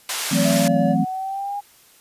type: band-pass noise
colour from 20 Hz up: white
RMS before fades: -26 dBFS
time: 0.09-0.68 s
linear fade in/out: 2 ms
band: 640 to 8900 Hz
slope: 12 dB/octave
type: chord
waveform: sine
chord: F# half-diminished seventh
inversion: third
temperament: equal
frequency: 164.81 / 185 / 220 / 261.6 Hz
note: E3 / F#3 / A3 / C4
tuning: 0 / 0 / 0 / 0 cents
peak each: -22 dBFS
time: 0.31-1.05 s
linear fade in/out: 10 ms
type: tone with vibrato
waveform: triangle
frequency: 573 Hz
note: D5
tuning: 43 cents flat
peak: -20 dBFS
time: 0.34-0.96 s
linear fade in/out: 50 ms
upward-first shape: triangle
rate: 11 Hz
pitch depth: 17 cents each way
type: linear sweep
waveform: sine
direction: up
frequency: 659.3 to 818 Hz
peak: -24 dBFS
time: 0.44-1.61 s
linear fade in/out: 20 ms
effects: white hiss -52 dBFS RMS until 2 s + resampled to 32000 Hz